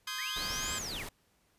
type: chord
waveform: 15% pulse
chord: Ab major seventh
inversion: first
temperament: just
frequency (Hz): 1038.3 / 1245.9 / 1557.4 / 1661.2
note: C6 / Eb6 / G6 / Ab6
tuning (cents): -14 / +2 / -12 / 0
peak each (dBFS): -36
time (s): 0.07-0.79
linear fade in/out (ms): 5
type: linear two-way sweep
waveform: sine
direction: up then down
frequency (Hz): 1594 to 7902 to 1594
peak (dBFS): -38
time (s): 0.17-1.04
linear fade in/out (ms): 20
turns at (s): 0.75
type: noise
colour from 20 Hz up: pink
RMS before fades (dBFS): -42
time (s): 0.36-1.09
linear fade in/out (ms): 5
effects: pink hiss -71 dBFS RMS until 1.58 s + resampled to 32000 Hz